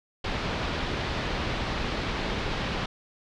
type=low-pass noise; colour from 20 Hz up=pink; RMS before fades=-30 dBFS; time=0.24-2.86 s; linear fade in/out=5 ms; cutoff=4300 Hz; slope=24 dB/octave; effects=none